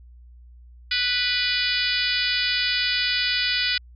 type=harmonic tone with a mistuned harmonic; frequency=494 Hz; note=B4; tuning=in tune; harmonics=3 / 4 / 5 / 6 / 7 / 8 / 9 / 10; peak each=-29 / -29 / -29 / -29 / -29 / -29 / -29 / -29 dBFS; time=0.91-3.78 s; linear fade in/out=5 ms; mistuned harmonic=5; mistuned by=-18 cents; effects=added 60 Hz sine -44 dBFS peak until 3.95 s